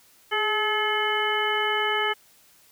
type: harmonic tone with a mistuned harmonic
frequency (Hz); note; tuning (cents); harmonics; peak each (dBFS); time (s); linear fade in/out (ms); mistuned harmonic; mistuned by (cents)
429.2; A4; -43; 1 / 2 / 3 / 4 / 5 / 7; -29 / -29 / -29 / -29 / -29 / -29; 0.31-2.14; 20; 1; -41
effects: white hiss -57 dBFS RMS until 2.71 s